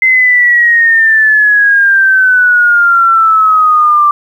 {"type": "exponential sweep", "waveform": "sine", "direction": "down", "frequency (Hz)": [2070, 1174.7], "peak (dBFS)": -4, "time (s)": [0.02, 4.11], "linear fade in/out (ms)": 2, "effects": ["7-bit"]}